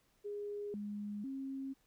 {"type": "tone with pitch steps", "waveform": "sine", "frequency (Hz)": [411.1, 206.4, 269.3], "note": ["G#4", "G#3", "C#4"], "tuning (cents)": [-18, -10, -50], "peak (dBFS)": -39, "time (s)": [0.24, 1.74], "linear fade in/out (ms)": 20, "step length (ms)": 500, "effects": ["pink hiss -74 dBFS RMS until 1.86 s"]}